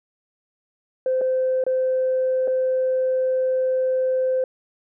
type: tone with dropouts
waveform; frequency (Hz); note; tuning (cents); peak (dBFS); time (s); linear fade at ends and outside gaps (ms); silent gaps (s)
sine; 517; C5; -21; -17; 1.06-4.44; 2; 1.212-1.215 / 1.639-1.665 / 2.475-2.479
effects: tanh soft clip ceiling -14 dBFS